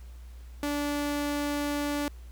sawtooth tone, 290.3 Hz, D4, 20 cents flat, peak -24 dBFS, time 0.63-2.08 s, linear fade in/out 0 ms, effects added 60 Hz sine -42 dBFS peak until 2.31 s + pink hiss -60 dBFS RMS until 2.31 s

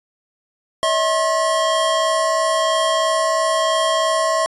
square tone cluster, 581 / 644 / 1073 Hz, D5 / E5 / C6, -19 / -41 / +43 cents, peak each -28 / -19 / -20 dBFS, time 0.83-4.46 s, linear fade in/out 0 ms, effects resampled to 24000 Hz

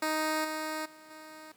10% pulse tone with level steps, 311.4 Hz, D#4, 2 cents sharp, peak -20 / -25 / -43 / -38 dBFS, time 0.02-1.52 s, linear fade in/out 5 ms, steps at 0.44 / 0.85 / 1.1 s, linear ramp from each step 10 ms, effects pink hiss -63 dBFS RMS until 1.56 s + high-pass 200 Hz 12 dB/octave

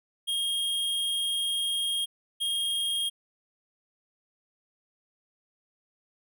square tone pair in turn, 3244 / 3244 Hz, G#7 / G#7, -41 / -41 cents, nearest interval unison, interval 0 cents, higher neither, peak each -27 dBFS, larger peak neither, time 0.27-2.06 / 2.4-3.1 s, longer first, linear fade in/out 20 ms, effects none

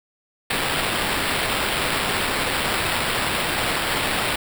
blue noise with sample-and-hold, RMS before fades -23 dBFS, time 0.5-4.36 s, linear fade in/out 5 ms, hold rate 6300 Hz, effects none

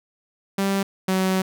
sawtooth tone pair in turn, 196 / 188.26 Hz, G3 / F#3, 0 / +30 cents, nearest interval minor second, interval 70 cents, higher first, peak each -16 / -15 dBFS, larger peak second, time 0.58-0.83 / 1.08-1.42 s, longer second, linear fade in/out 5 ms, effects none

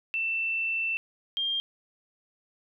sine tone pair in turn, 2673 / 3202 Hz, E7 / G7, +23 / +36 cents, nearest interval minor third, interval 313 cents, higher second, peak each -26 dBFS, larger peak neither, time 0.14-0.97 / 1.37-1.6 s, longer first, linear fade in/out 0 ms, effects none

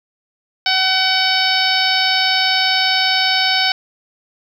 harmonic tone, 755 Hz, F#5, 35 cents sharp, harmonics 1 / 2 / 3 / 4 / 5 / 6 / 7, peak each -21 / -21 / -21 / -21 / -21 / -21 / -21 dBFS, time 0.66-3.72 s, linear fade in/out 2 ms, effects 7-bit

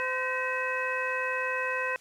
harmonic tone with a mistuned harmonic, 513 Hz, C5, 34 cents flat, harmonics 1 / 2 / 3 / 4 / 5, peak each -34 / -34 / -34 / -34 / -34 dBFS, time 0-1.96 s, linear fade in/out 0 ms, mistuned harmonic 4, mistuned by -130 cents, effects white hiss -56 dBFS RMS until 2 s + low-pass 9000 Hz 12 dB/octave

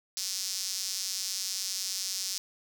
sawtooth tone with high-pass filter, 190.1 Hz, F#3, 47 cents sharp, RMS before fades -34 dBFS, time 0.17-2.38 s, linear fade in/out 0 ms, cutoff 5300 Hz, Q 2.9, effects none

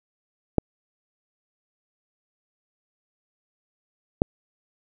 clicks, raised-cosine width 2 ms, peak -4 dBFS, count 2, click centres 0.583 / 4.219 s, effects none

